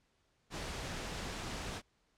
pink noise, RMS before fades -41 dBFS, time 0.5-1.82 s, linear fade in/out 50 ms, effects pink hiss -75 dBFS RMS until 2.17 s + low-pass 7000 Hz 12 dB/octave

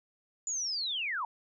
sine linear sweep, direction down, 7040 to 865 Hz, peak -31 dBFS, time 0.47-1.25 s, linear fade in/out 2 ms, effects none

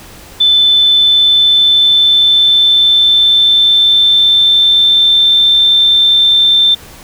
sine tone with pitch glide, 3520 to 3565 Hz, A7 to A7, 0 to +22 cents, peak -5 dBFS, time 0.4-6.75 s, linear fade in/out 10 ms, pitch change +22 cents, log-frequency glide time 0.94-5.65 s, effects pink hiss -35 dBFS RMS until 7.03 s

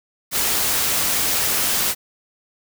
white noise, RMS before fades -20 dBFS, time 0.31-1.95 s, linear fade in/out 50 ms, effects none

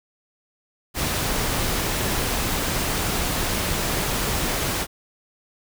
pink noise, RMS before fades -24 dBFS, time 0.94-4.87 s, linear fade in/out 50 ms, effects none

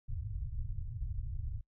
pink low-pass noise, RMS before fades -38 dBFS, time 0.08-1.61 s, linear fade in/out 10 ms, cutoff 120 Hz, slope 48 dB/octave, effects noise-tail reverb RT60 0.1 s tail -25 dB re dry

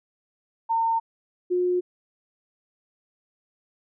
sine tone pair in turn, 910 / 359.4 Hz, A#5 / F4, -42 / +50 cents, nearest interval octave + major third, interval 1608 cents, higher first, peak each -20 dBFS, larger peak neither, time 0.69-1 / 1.5-1.81 s, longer neither, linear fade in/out 20 ms, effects none

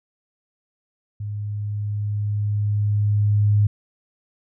sine tone with level ramp, 103.83 Hz, G#2, in tune, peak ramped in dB -26 to -13 dBFS, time 1.2-3.67 s, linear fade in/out 5 ms, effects none

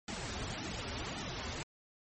pink noise with flanger, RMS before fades -40 dBFS, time 0.08-1.63 s, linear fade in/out 2 ms, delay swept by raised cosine 1.8 to 6.4 ms, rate 1.8 Hz, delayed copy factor -0.95, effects MP3 32 kbps

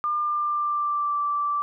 sine tone with pitch glide, 1200 to 1166.5 Hz, D6 to D6, +37 to -12 cents, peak -22 dBFS, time 0.04-1.62 s, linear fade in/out 0 ms, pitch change -49 cents, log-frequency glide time 0.2-1.19 s, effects none

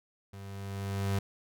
35% pulse tone with level ramp, 98.5 Hz, G2, 9 cents sharp, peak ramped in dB -42 to -25 dBFS, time 0.33-1.19 s, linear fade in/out 5 ms, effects none

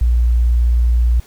sine tone, 59.3 Hz, A#1, 30 cents sharp, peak -10 dBFS, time 0.01-1.2 s, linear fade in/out 5 ms, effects pink hiss -46 dBFS RMS until 1.26 s

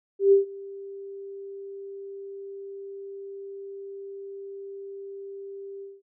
sine tone with ADSR envelope, 394.6 Hz, G4, 11 cents sharp, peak -12 dBFS, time 0.19-6.02 s, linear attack 130 ms, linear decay 130 ms, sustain -24 dB, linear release 200 ms, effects none

